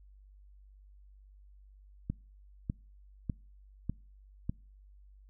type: click train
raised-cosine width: 5 ms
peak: -20 dBFS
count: 5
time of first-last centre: 2.1-4.495 s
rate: 1.67 Hz
effects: noise-tail reverb RT60 0.4 s tail -26 dB re dry + added 49 Hz sine -54 dBFS peak until 5.29 s